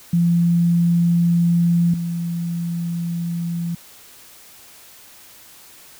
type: tone pair in turn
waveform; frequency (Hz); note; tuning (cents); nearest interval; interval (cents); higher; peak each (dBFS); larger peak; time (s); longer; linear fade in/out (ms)
sine; 171.3 / 170.22; F3 / F3; -33 / -44; unison; 11; first; -13 / -21; first; 0.13-1.94 / 1.94-3.75; neither; 5
effects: white hiss -45 dBFS RMS until 5.99 s